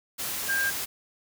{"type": "tone in noise", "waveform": "sine", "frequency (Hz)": 1600, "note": "G6", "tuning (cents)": 35, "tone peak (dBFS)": -24, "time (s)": [0.48, 0.71], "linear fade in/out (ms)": 20, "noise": "white", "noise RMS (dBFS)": -32, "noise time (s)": [0.18, 0.86], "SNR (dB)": 5, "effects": []}